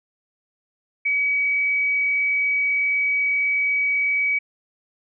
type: tone with frequency modulation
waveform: sine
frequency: 2272 Hz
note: C#7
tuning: 42 cents sharp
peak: -18 dBFS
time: 1.05-4.39 s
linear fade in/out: 10 ms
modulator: 45.6 Hz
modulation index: 0.31
effects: none